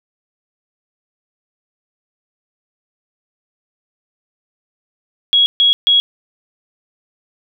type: tone bursts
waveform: sine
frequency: 3322 Hz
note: G#7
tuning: in tune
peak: -8 dBFS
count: 3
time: 5.33-6 s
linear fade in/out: 0 ms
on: 130 ms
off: 140 ms
effects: none